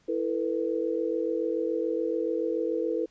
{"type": "chord", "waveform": "sine", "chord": "E suspended fourth", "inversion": "none", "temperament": "equal with one note detuned", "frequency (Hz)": [329.6, 446.9, 493.9], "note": ["E4", "A4", "B4"], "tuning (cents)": [0, 27, 0], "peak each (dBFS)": -30, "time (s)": [0.08, 3.06], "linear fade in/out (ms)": 10, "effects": ["pink hiss -65 dBFS RMS until 3.1 s", "resampled to 16000 Hz"]}